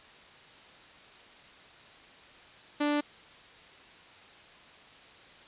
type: tone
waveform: sawtooth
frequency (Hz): 293.7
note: D4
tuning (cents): 0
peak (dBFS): -22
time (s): 2.8-3.01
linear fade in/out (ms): 10
effects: white hiss -53 dBFS RMS until 5.47 s + resampled to 8000 Hz